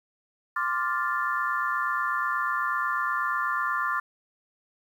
sine chord, D minor seventh, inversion third, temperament equal, 1046.5 / 1174.7 / 1396.9 / 1760 Hz, C6 / D6 / F6 / A6, 0 / 0 / 0 / 0 cents, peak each -31 / -29 / -30 / -31 dBFS, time 0.56-4 s, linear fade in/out 5 ms, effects 9-bit

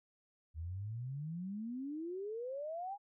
sine exponential sweep, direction up, 76.5 to 830.6 Hz, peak -39 dBFS, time 0.54-2.98 s, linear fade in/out 50 ms, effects none

